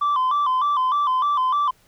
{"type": "tone with vibrato", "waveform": "sine", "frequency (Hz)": 1093, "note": "C#6", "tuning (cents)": -25, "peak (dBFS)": -15, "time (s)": [0.01, 1.71], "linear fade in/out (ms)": 10, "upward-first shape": "square", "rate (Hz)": 3.3, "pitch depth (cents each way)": 110, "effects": ["tanh soft clip ceiling -16 dBFS", "pink hiss -58 dBFS RMS until 1.87 s"]}